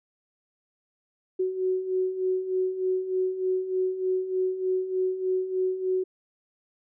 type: beating tone pair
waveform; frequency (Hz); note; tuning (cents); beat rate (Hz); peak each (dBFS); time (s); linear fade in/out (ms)
sine; 370 / 373.3; F#4 / F#4; 0 / +15; 3.3; -31 / -25; 1.39-6.04; 10
effects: none